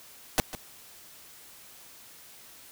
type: noise with echo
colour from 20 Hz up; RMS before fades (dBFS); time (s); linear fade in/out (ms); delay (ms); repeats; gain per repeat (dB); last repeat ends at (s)
pink; -22; 0.38-0.4; 0; 150; 1; -14; 0.55
effects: white hiss -51 dBFS RMS until 2.71 s